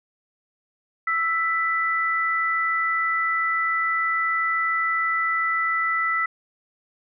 sine tone pair together, 1323.5 / 1983 Hz, E6 / B6, +7 / +7 cents, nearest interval perfect fifth, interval 700 cents, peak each -23 dBFS, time 1.07-6.26 s, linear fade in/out 5 ms, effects none

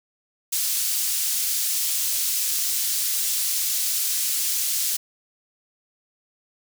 pink high-pass noise, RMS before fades -24 dBFS, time 0.52-4.97 s, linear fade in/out 10 ms, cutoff 5700 Hz, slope 12 dB/octave, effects none

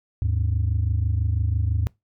sine tone pair together, 77.78 / 103.82 Hz, D#2 / G#2, 0 / 0 cents, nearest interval perfect fourth, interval 500 cents, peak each -21 dBFS, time 0.22-1.87 s, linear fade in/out 0 ms, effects noise-tail reverb RT60 0.2 s tail -26 dB re dry + tanh soft clip ceiling -15 dBFS

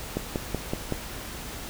click train, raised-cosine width 2 ms, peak -13 dBFS, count 5, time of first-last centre 0.17-0.923 s, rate 5.31 Hz, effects added 50 Hz sine -44 dBFS peak until 1.69 s + pink hiss -38 dBFS RMS until 1.69 s

